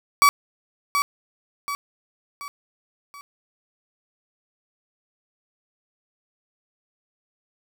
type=tone with echo; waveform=35% pulse; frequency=1141 Hz; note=C#6; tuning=50 cents sharp; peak=-10 dBFS; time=0.22-0.29 s; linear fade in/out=0 ms; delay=730 ms; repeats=4; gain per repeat=-7 dB; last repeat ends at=3.21 s; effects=none